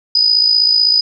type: tone with amplitude modulation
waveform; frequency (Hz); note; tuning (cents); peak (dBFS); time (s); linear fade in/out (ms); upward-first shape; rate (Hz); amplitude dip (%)
sine; 4978; D#8; 0; -6; 0.15-1.01; 5; sine; 55.9; 65
effects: none